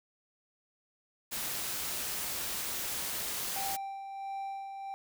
white noise, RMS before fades -36 dBFS, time 1.31-3.77 s, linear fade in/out 20 ms
triangle tone with tremolo, 784 Hz, G5, in tune, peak -33 dBFS, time 3.56-4.94 s, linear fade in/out 0 ms, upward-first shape sine, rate 1.5 Hz, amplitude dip 45%
effects none

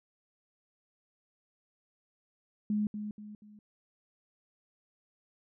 sine tone with echo, 210 Hz, G#3, 19 cents sharp, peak -27 dBFS, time 2.7-2.87 s, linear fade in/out 2 ms, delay 240 ms, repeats 3, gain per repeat -8 dB, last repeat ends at 3.59 s, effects none

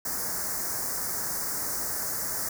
white band-stop noise, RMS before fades -31 dBFS, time 0.05-2.49 s, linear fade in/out 5 ms, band 1900 to 5000 Hz, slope 48 dB/octave, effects none

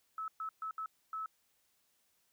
sine tone bursts at uneven times, 1300 Hz, E6, 24 cents flat, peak -37 dBFS, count 5, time 0.18-0.28 / 0.4-0.49 / 0.62-0.71 / 0.78-0.86 / 1.13-1.26 s, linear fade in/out 2 ms, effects white hiss -75 dBFS RMS until 2.32 s

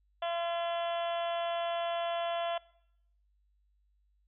harmonic tone with a mistuned harmonic, 340 Hz, F4, 46 cents flat, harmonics 2 / 3 / 4 / 5 / 6 / 7 / 8 / 9 / 10, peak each -32 / -41 / -44 / -47 / -50 / -53 / -48 / -46 / -46 dBFS, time 0.22-2.58 s, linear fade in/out 5 ms, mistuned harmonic 3, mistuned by +18 cents, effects noise-tail reverb RT60 0.8 s tail -23 dB re dry + added 50 Hz sine -68 dBFS peak until 4.27 s

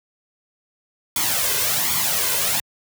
white noise with flanger, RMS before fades -21 dBFS, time 1.16-2.6 s, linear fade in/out 2 ms, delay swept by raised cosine 0.89 to 1.99 ms, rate 1.3 Hz, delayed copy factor +0.65, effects high-pass 80 Hz 12 dB/octave

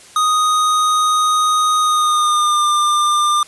square tone with pitch glide, 1244.5 to 1197.3 Hz, D#6 to D6, 0 to +33 cents, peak -13 dBFS, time 0.16-3.43 s, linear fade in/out 2 ms, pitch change -67 cents, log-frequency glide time 1.8-2.65 s, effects white hiss -42 dBFS RMS until 3.47 s + resampled to 24000 Hz

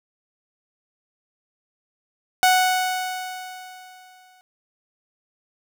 sawtooth tone with exponential decay, 740 Hz, F#5, in tune, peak -9 dBFS, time 2.43-4.41 s, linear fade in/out 0 ms, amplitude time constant 430 ms, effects none

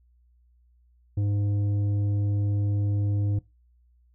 triangle tone with tanh clipping, 101.9 Hz, G#2, 32 cents flat, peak -24 dBFS, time 1.17-3.39 s, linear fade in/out 5 ms, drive 12 dB, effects noise-tail reverb RT60 0.2 s tail -18 dB re dry + added 60 Hz sine -58 dBFS peak until 4.14 s

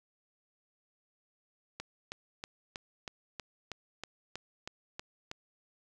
click train, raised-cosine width 0.2 ms, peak -22 dBFS, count 12, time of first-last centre 1.8-5.314 s, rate 3.13 Hz, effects none

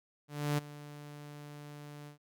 sawtooth tone with ADSR envelope, 146.83 Hz, D3, in tune, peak -24 dBFS, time 0.28-2.18 s, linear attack 300 ms, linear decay 15 ms, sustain -18 dB, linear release 110 ms, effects none

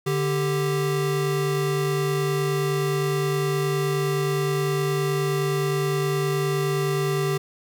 square tone pair together, 147.21 / 392 Hz, D3 / G4, +4 / 0 cents, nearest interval octave + perfect fourth, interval 1696 cents, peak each -25 dBFS, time 0.06-7.38 s, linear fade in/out 10 ms, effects none

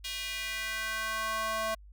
square tone with high-pass filter sweep, 220 Hz, A3, in tune, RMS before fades -34 dBFS, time 0.04-1.75 s, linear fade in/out 10 ms, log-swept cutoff 3100 to 780 Hz, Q 2.1, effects added 50 Hz sine -49 dBFS peak until 1.92 s

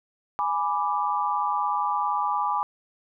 sine chord, G# diminished, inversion none, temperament equal, 830.6 / 987.8 / 1174.7 Hz, G#5 / B5 / D6, 0 / 0 / 0 cents, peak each -27 dBFS, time 0.39-2.63 s, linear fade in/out 0 ms, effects none

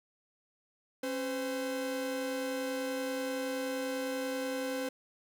45% pulse tone pair together, 271.1 / 511.8 Hz, C#4 / C5, -38 / -38 cents, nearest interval major seventh, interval 1100 cents, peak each -37 / -35 dBFS, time 1.03-4.89 s, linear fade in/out 5 ms, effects none

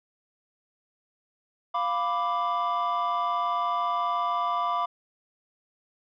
triangle chord, B diminished, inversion second, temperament equal with one note detuned, 698.5 / 993.5 / 1174.7 Hz, F5 / B5 / D6, 0 / +10 / 0 cents, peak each -28 / -27 / -25 dBFS, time 1.74-4.86 s, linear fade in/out 10 ms, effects tanh soft clip ceiling -15 dBFS + resampled to 11025 Hz

